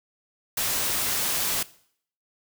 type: noise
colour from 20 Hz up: white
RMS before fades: -26 dBFS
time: 0.57-1.63 s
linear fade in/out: 5 ms
effects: noise-tail reverb RT60 0.6 s tail -19 dB re dry